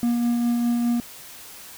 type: tone with tremolo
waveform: triangle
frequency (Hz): 238.1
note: A#3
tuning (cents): +37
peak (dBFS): -16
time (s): 0.03-1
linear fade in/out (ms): 0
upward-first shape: sine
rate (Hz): 4.9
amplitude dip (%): 25
effects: white hiss -42 dBFS RMS until 1.77 s